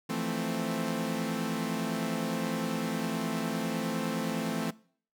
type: chord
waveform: sawtooth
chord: F major seventh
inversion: third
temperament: equal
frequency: 164.81 / 174.61 / 220 / 261.6 Hz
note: E3 / F3 / A3 / C4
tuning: 0 / 0 / 0 / 0 cents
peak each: -33 / -35 / -30 / -31 dBFS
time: 0.09-4.71 s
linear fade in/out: 10 ms
effects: noise-tail reverb RT60 0.5 s tail -21 dB re dry